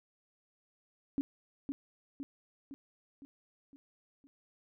sine tone with echo, 277.2 Hz, C#4, in tune, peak -28 dBFS, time 1.18-1.21 s, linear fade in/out 0 ms, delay 510 ms, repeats 6, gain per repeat -5 dB, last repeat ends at 4.27 s, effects none

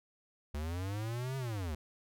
square linear two-way sweep, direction up then down, 71.1 to 136 to 71.1 Hz, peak -36 dBFS, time 0.54-1.75 s, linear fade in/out 5 ms, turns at 1.37 s, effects none

